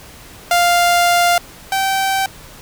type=tone pair in turn; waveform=sawtooth; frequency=698.5 / 774.4 Hz; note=F5 / G5; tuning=0 / -21 cents; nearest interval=major second; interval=179 cents; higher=second; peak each=-7 / -11 dBFS; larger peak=first; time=0.51-1.38 / 1.72-2.26 s; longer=first; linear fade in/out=2 ms; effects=pink hiss -39 dBFS RMS until 2.61 s